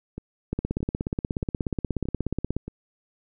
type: two click trains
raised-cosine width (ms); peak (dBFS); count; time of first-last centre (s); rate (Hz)
3; -21 / -13; 5 / 35; 0.18-2.68 / 0.53-2.566; 1.6 / 16.7
effects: none